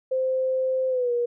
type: tone with pitch glide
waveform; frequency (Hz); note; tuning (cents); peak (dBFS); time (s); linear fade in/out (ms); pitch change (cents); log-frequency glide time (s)
sine; 520 to 479.6; C5 to A#4; -11 to +49; -21; 0.11-1.26; 10; -140; 0.89-1.12
effects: none